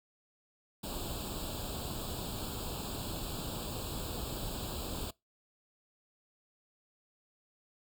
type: noise with comb filter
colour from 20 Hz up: pink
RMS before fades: -39 dBFS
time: 0.83-5.11 s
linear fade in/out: 10 ms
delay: 0.25 ms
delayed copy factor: +1
effects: noise-tail reverb RT60 0.2 s tail -23 dB re dry